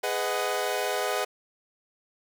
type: chord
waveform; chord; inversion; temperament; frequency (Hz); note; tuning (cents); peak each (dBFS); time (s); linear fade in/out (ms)
sawtooth; G# minor seventh; none; equal with one note detuned; 415.3 / 501.9 / 622.3 / 740; G#4 / B4 / D#5 / F#5; 0 / +28 / 0 / 0; -28; 0.03-1.25; 10
effects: none